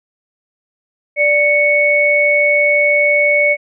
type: tone pair together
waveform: sine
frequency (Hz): 587.2 / 2217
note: D5 / C#7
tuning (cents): 0 / 0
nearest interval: octave + major seventh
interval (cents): 2300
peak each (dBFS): -14 / -11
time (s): 1.16-3.57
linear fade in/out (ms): 50
effects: none